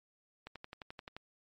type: click train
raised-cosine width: 0.3 ms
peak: -29 dBFS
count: 9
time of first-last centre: 0.47-1.166 s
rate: 11.5 Hz
effects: MP3 48 kbps